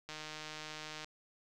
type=click train; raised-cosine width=0.2 ms; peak=-27 dBFS; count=148; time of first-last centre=0.09-1.045 s; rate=154 Hz; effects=none